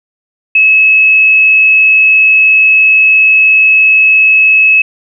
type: tone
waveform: sine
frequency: 2583 Hz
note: E7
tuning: 36 cents flat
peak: -3 dBFS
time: 0.55-4.82 s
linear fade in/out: 5 ms
effects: none